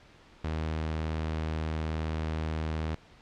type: tone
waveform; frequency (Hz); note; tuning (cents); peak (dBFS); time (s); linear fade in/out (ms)
sawtooth; 78.9; D#2; +25; -26; 0.44-2.95; 5
effects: pink hiss -56 dBFS RMS until 3.21 s + low-pass 4000 Hz 12 dB/octave